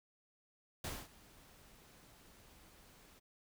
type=noise with ADSR envelope; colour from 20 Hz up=pink; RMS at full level=-41 dBFS; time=0.84-3.2 s; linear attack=4 ms; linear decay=230 ms; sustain=-21 dB; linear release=20 ms; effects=none